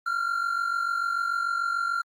triangle tone pair together, 1374.2 / 1421 Hz, F6 / F6, -28 / +30 cents, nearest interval minor second, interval 58 cents, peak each -24 / -29 dBFS, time 0.06-2.02 s, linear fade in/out 5 ms, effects Opus 32 kbps

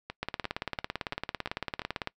two click trains, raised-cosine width 0.3 ms, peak -20 / -15 dBFS, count 6 / 34, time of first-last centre 0.1-1.818 / 0.23-2.074 s, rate 2.91 / 17.9 Hz, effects noise-tail reverb RT60 0.1 s tail -23 dB re dry

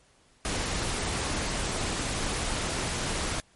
pink noise, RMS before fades -30 dBFS, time 0.45-3.4 s, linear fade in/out 0 ms, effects pink hiss -62 dBFS RMS until 3.55 s + MP3 48 kbps

